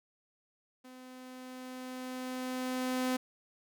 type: tone with level ramp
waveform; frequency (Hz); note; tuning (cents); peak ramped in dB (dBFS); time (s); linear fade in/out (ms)
sawtooth; 255.3; C4; -42; -46 to -25; 0.84-3.17; 10
effects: none